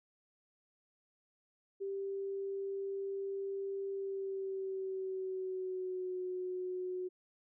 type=tone with pitch glide; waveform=sine; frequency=392.5 to 366.2 Hz; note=G4 to F#4; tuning=+2 to -18 cents; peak=-36 dBFS; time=1.8-7.09 s; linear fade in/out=20 ms; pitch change=-120 cents; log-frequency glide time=3.91-6.2 s; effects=none